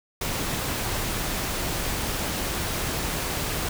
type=noise; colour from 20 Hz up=pink; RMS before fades=-28 dBFS; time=0.21-3.69 s; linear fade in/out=5 ms; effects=none